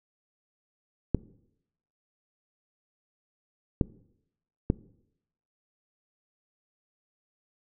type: clicks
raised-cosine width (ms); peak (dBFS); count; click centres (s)
3; -9; 3; 1.147 / 3.812 / 4.701
effects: noise-tail reverb RT60 0.8 s tail -21 dB re dry